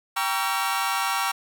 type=chord; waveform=sawtooth; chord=G diminished seventh; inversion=none; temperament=just; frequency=784 / 940.8 / 1128.9 / 1354.7 Hz; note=G5 / Bb5 / Db6 / Fb6; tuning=0 / +16 / +31 / +47 cents; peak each=-25 dBFS; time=0.16-1.32 s; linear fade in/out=10 ms; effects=9-bit